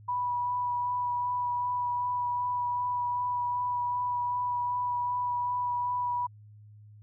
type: tone with vibrato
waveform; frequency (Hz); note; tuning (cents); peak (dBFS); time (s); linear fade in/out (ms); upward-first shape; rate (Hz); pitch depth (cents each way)
sine; 980; B5; -14; -27; 0.08-6.27; 10; sine; 2.6; 12
effects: added 105 Hz sine -49 dBFS peak until 7.02 s